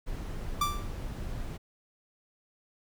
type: noise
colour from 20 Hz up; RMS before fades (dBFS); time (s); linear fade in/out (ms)
brown; -36; 0.06-1.58; 20
type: tone with exponential decay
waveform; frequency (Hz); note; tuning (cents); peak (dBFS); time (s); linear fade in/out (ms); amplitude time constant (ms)
45% pulse; 1173; D6; -2; -23; 0.61-0.93; 5; 69
effects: none